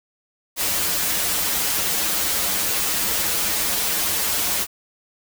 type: noise with comb filter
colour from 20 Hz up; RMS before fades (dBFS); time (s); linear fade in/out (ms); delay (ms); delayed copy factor
white; -22; 0.56-4.67; 50; 7.8; -1
effects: none